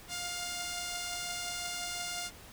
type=beating tone pair; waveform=5% pulse; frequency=700 / 705.7 Hz; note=F5 / F5; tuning=+4 / +18 cents; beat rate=5.7 Hz; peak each=-34 / -25 dBFS; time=0.08-2.31 s; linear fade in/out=50 ms; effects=pink hiss -52 dBFS RMS until 2.52 s